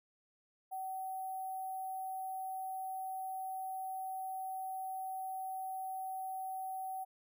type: tone with sample-and-hold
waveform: sine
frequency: 759 Hz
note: F#5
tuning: 44 cents sharp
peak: -38 dBFS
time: 0.71-7.05 s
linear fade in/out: 20 ms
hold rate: 11025 Hz
effects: none